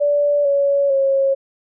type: tone with pitch steps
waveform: sine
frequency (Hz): 580 / 561.9 / 544.3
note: D5 / C#5 / C#5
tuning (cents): -22 / +23 / -32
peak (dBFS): -13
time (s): 0-1.35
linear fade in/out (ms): 20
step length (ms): 450
effects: none